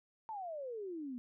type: exponential sweep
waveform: sine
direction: down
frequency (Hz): 910 to 237.3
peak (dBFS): -40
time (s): 0.29-1.18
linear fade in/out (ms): 0
effects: none